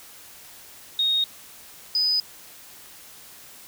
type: tone pair in turn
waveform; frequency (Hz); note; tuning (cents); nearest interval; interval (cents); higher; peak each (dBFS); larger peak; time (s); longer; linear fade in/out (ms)
sine; 3729 / 4992; A#7 / D#8; 0 / +5; perfect fourth; 505; second; -19; neither; 0.99-1.24 / 1.95-2.2; neither; 2
effects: white hiss -46 dBFS RMS until 3.67 s